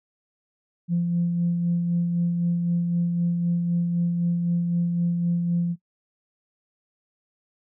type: tone with tremolo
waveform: sine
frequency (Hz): 172.4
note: F3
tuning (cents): -22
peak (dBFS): -18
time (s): 0.88-5.76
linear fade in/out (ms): 50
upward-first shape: sine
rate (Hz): 3.9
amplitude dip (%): 35
effects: noise-tail reverb RT60 0.1 s tail -20 dB re dry + tanh soft clip ceiling -15 dBFS